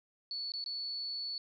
sine tone with dropouts, 4436 Hz, C#8, in tune, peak -36 dBFS, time 0.31-1.38 s, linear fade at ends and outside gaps 1 ms, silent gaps 0.52-0.537 / 0.641-0.661 s, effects none

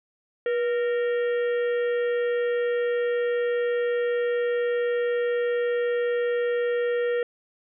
harmonic tone with a mistuned harmonic, 462.4 Hz, A#4, 14 cents flat, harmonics 1 / 3 / 4 / 5 / 6 / 7, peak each -22 / -38 / -35 / -46 / -47 / -48 dBFS, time 0.46-7.23 s, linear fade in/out 2 ms, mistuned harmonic 1, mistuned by +72 cents, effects none

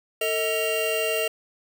square tone cluster, 447.9 / 635 / 2778 Hz, A4 / D#5 / F7, +31 / +35 / -10 cents, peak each -28 dBFS, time 0.21-1.28 s, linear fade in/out 5 ms, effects none

